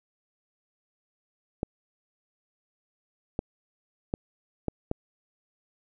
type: clicks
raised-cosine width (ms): 2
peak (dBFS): -14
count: 5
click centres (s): 1.631 / 3.391 / 4.139 / 4.683 / 4.914
effects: none